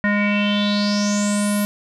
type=tone with low-pass filter sweep; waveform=square; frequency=205.6 Hz; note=G#3; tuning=17 cents flat; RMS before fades=-19 dBFS; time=0.04-1.65 s; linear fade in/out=0 ms; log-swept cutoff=1800 to 12000 Hz; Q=6.8; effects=none